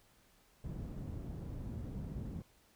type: low-pass noise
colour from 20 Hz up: white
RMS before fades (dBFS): -43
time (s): 0.64-2.42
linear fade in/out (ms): 2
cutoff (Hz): 160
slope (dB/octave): 12
effects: pink hiss -68 dBFS RMS until 2.75 s